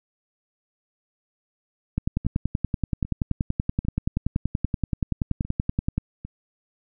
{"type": "two click trains", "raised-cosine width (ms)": 5, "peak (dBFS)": [-22, -10], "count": [6, 43], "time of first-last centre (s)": [[2.25, 6.25], [1.98, 5.98]], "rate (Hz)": [1.25, 10.5], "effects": []}